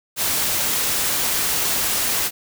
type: noise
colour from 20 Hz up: white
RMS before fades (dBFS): -21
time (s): 0.16-2.31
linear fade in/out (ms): 50
effects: none